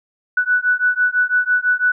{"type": "beating tone pair", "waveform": "sine", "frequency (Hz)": [1480, 1486], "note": ["F#6", "F#6"], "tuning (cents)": [0, 7], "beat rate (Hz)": 6, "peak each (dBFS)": -17, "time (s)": [0.37, 1.92], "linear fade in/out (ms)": 5, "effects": []}